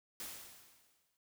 white noise with exponential decay, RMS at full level -43 dBFS, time 0.2-1.17 s, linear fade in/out 1 ms, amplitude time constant 210 ms, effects none

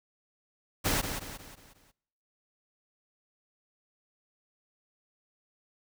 pink noise with echo, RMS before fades -28 dBFS, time 0.84-1.02 s, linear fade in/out 20 ms, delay 180 ms, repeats 5, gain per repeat -7 dB, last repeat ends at 1.92 s, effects noise-tail reverb RT60 0.9 s tail -25 dB re dry

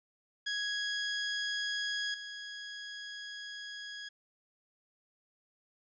20% pulse tone with level steps, 1661.2 Hz, G#6, in tune, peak -28 / -37 dBFS, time 0.46-4.09 s, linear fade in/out 10 ms, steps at 2.14 s, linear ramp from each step 2 ms, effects resampled to 16000 Hz

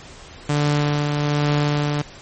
sawtooth tone with tremolo, 146.83 Hz, D3, in tune, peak -12 dBFS, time 0.49-2.02 s, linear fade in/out 5 ms, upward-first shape triangle, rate 1.2 Hz, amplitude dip 35%, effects pink hiss -41 dBFS RMS until 2.21 s + MP3 32 kbps

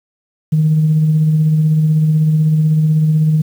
sine tone with tremolo, 155.56 Hz, D#3, in tune, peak -7 dBFS, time 0.52-3.42 s, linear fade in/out 10 ms, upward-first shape sine, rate 16 Hz, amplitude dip 30%, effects tanh soft clip ceiling -4 dBFS + 7-bit

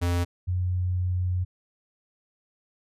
square / sine tone pair in turn, 87.31 / 90.61 Hz, F2 / F#2, 0 / -36 cents, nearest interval minor second, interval 64 cents, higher second, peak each -23 dBFS, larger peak neither, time 0.01-0.25 / 0.47-1.45 s, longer second, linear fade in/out 20 ms, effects resampled to 32000 Hz

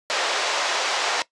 pink band-pass noise, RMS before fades -24 dBFS, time 0.1-1.22 s, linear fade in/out 0 ms, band 520 to 6300 Hz, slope 24 dB/octave, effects noise-tail reverb RT60 0.1 s tail -18 dB re dry + resampled to 22050 Hz

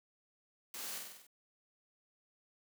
white noise with echo, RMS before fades -45 dBFS, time 0.74-0.98 s, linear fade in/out 2 ms, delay 48 ms, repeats 6, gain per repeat -3 dB, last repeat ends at 1.268 s, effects high-pass 200 Hz 12 dB/octave

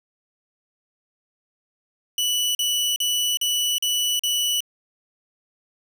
sawtooth tone bursts, 2960 Hz, F#7, in tune, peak -17 dBFS, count 6, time 2.18-4.605 s, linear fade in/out 2 ms, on 370 ms, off 41 ms, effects none

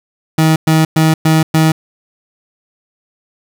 30% pulse tone bursts, 158.7 Hz, D#3, 35 cents sharp, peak -5 dBFS, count 5, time 0.38-1.72 s, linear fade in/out 5 ms, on 180 ms, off 110 ms, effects none

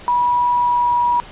sine tone with pitch glide, 973 to 965.2 Hz, B5 to B5, -26 to -40 cents, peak -13 dBFS, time 0.08-1.2 s, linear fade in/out 0 ms, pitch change -14 cents, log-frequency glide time 0.5-1.01 s, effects pink hiss -38 dBFS RMS until 1.31 s + resampled to 8000 Hz

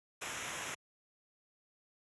pink noise with comb filter, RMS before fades -41 dBFS, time 0.21-0.75 s, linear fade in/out 10 ms, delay 0.22 ms, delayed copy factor -0.75, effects high-pass 80 Hz 12 dB/octave + resampled to 24000 Hz

